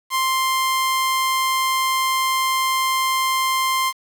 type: tone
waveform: sawtooth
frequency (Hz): 1050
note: C6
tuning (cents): +6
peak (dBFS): -14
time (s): 0.1-3.93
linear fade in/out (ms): 50
effects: 7-bit